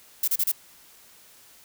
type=noise bursts; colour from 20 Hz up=violet; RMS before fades=-23 dBFS; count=4; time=0.23-0.518 s; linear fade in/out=5 ms; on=48 ms; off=32 ms; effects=white hiss -53 dBFS RMS until 1.64 s